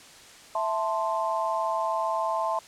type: chord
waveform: sine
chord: A minor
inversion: second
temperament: equal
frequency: 659.3 / 880 / 1046.5 Hz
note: E5 / A5 / C6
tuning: 0 / 0 / 0 cents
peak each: -29 dBFS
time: 0.55-2.59 s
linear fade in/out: 2 ms
effects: white hiss -49 dBFS RMS until 2.67 s + low-pass 8000 Hz 12 dB/octave